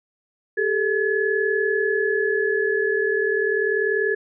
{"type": "tone cluster", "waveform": "sine", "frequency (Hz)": [397, 437.3, 1707], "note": ["G4", "A4", "G#6"], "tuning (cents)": [22, -11, 47], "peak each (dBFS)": -23, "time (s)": [0.57, 4.15], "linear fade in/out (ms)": 10, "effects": []}